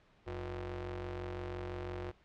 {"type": "ring-modulated tone", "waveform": "sawtooth", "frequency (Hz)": 134.7, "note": "C#3", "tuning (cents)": -49, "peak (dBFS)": -32, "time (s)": [0.26, 2.12], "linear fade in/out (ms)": 20, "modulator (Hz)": 225, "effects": ["pink hiss -66 dBFS RMS until 2.24 s", "low-pass 3000 Hz 12 dB/octave"]}